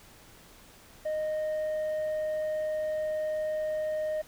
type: tone with tanh clipping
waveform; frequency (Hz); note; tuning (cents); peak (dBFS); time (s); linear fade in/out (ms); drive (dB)
sine; 618; D#5; -12; -29; 1.05-4.22; 10; 3
effects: pink hiss -54 dBFS RMS until 4.27 s